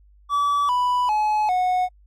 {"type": "tone with pitch steps", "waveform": "triangle", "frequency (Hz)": [1149, 988.8, 850.9, 732.2], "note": ["D6", "B5", "G#5", "F#5"], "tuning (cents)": [-38, 2, 42, -18], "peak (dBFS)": -16, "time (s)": [0.29, 1.89], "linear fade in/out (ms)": 50, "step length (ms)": 400, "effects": ["added 50 Hz sine -50 dBFS peak until 2.06 s", "AAC 64 kbps"]}